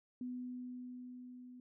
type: tone with level ramp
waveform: sine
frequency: 249.3 Hz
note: B3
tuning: 16 cents sharp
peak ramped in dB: -39 to -51 dBFS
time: 0.21-1.6 s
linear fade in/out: 2 ms
effects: none